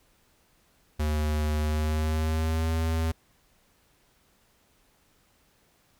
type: tone with pitch glide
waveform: square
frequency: 76 to 80.99 Hz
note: D#2 to E2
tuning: -40 to -30 cents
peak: -25 dBFS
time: 0.99-3.12 s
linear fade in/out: 10 ms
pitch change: +110 cents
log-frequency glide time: 1.59-2.71 s
effects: pink hiss -65 dBFS RMS until 5.99 s